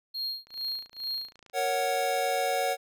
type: tone with tremolo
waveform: triangle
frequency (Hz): 4240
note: C8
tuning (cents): +22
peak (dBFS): -28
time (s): 0.14-1.36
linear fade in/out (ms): 10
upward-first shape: sine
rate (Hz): 2.3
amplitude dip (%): 100
type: click train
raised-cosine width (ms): 0.2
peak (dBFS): -35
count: 30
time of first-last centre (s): 0.47-1.498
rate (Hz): 28.2
type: chord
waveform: square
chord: F# major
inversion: first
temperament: equal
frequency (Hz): 466.2 / 554.4 / 740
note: A#4 / C#5 / F#5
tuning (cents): 0 / 0 / 0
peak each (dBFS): -34 / -31 / -29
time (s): 1.53-2.77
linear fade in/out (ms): 50
effects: none